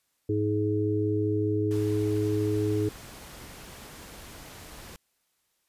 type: harmonic tone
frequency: 105.1 Hz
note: G#2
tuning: 21 cents sharp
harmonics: 1 / 3 / 4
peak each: -28 / -28 / -28 dBFS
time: 0.29-2.89 s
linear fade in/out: 5 ms
type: noise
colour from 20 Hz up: pink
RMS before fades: -45 dBFS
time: 1.71-4.96 s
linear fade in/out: 0 ms
effects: white hiss -74 dBFS RMS until 5.68 s + resampled to 32000 Hz